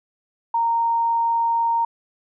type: tone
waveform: sine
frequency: 926 Hz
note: A#5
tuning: 12 cents flat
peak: -17 dBFS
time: 0.54-1.85 s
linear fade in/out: 5 ms
effects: none